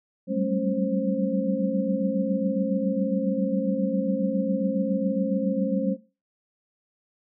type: tone cluster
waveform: sine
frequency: 190.4 / 197.7 / 217.3 / 273.4 / 528 Hz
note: F#3 / G3 / A3 / C#4 / C5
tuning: +50 / +15 / -21 / -24 / +16 cents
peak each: -29 dBFS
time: 0.27-5.97 s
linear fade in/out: 50 ms
effects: noise-tail reverb RT60 0.3 s tail -18 dB re dry